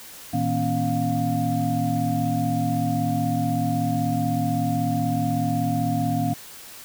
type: tone cluster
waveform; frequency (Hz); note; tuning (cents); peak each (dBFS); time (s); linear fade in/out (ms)
sine; 114.1 / 159.1 / 239.3 / 275.4 / 707; A#2 / D#3 / A#3 / C#4 / F5; -37 / +39 / +46 / -11 / +21; -27; 0.33-6.34; 10
effects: white hiss -42 dBFS RMS until 6.84 s